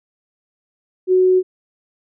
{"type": "tone", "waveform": "sine", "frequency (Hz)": 370, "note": "F#4", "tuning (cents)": 0, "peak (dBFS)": -10, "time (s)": [1.07, 1.43], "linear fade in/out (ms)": 50, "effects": []}